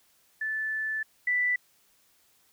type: tone pair in turn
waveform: sine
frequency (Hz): 1750 / 1978.4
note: A6 / B6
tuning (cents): -10 / +3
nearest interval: major second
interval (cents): 213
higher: second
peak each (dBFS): -28 / -23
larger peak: second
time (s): 0.41-1.03 / 1.27-1.56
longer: first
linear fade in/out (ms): 5
effects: white hiss -65 dBFS RMS until 2.52 s